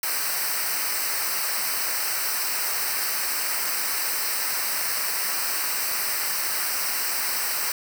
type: noise with comb filter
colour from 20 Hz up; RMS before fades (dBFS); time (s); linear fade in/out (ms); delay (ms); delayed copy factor
white; -26; 0.03-7.72; 2; 0.29; -0.85
effects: none